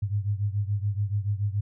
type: beating tone pair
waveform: sine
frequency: 100 / 107 Hz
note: G2 / A2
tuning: +35 / -48 cents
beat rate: 7 Hz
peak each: -26 / -29 dBFS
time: 0.02-1.61 s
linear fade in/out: 10 ms
effects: none